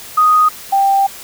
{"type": "tone pair in turn", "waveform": "sine", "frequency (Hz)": [1244.5, 786.9], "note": ["D#6", "G5"], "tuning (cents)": [0, 6], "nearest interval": "minor sixth", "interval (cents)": 794, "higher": "first", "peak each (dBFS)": [-7, -9], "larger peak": "first", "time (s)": [[0.17, 0.49], [0.72, 1.07]], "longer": "second", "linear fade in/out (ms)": 10, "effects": ["white hiss -33 dBFS RMS until 1.23 s"]}